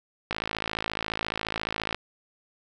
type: click train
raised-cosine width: 0.3 ms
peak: -12 dBFS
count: 90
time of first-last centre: 0.31-1.946 s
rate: 54.4 Hz
effects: none